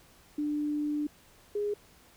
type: tone pair in turn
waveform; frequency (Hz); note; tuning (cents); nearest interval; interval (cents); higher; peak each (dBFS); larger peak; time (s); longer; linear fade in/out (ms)
sine; 296.6 / 413; D4 / G#4; +17 / -10; tritone; 573; second; -28; neither; 0.38-1.07 / 1.55-1.74; first; 5
effects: pink hiss -59 dBFS RMS until 2.16 s